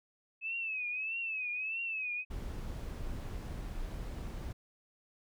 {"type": "tone with vibrato", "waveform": "sine", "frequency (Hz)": 2584, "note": "E7", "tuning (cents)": -35, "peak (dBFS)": -34, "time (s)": [0.41, 2.25], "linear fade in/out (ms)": 50, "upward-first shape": "triangle", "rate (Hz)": 1.6, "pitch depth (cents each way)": 120}
{"type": "noise", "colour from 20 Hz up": "brown", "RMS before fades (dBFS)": -40, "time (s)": [2.3, 4.53], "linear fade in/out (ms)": 10}
{"effects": []}